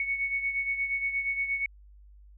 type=beating tone pair; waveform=sine; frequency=2217 / 2225.5 Hz; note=C#7 / C#7; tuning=0 / +6 cents; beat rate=8.5 Hz; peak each=-28 / -35 dBFS; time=0-1.66 s; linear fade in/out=2 ms; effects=added 50 Hz sine -50 dBFS peak until 2.37 s